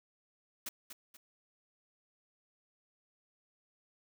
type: noise with echo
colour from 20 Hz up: white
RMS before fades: -40 dBFS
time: 0.66-0.69 s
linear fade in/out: 5 ms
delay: 240 ms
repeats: 2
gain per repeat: -8 dB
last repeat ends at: 1.17 s
effects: none